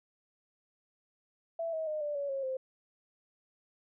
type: tone with pitch steps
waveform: sine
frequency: 664 / 638.1 / 613.1 / 589.2 / 566.1 / 544 / 522.8 Hz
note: E5 / D#5 / D#5 / D5 / C#5 / C#5 / C5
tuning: +12 / +44 / -26 / +6 / +36 / -33 / -1 cents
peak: -32 dBFS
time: 1.59-2.57 s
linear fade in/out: 5 ms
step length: 140 ms
effects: none